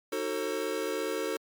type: chord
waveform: square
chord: D# diminished seventh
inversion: none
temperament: just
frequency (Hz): 311.1 / 373.4 / 448 / 537.6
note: D#4 / F#4 / A4 / C5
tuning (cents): 0 / +16 / +31 / +47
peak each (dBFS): -38 / -37 / -34 / -37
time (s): 0.12-1.37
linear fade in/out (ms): 5
effects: MP3 96 kbps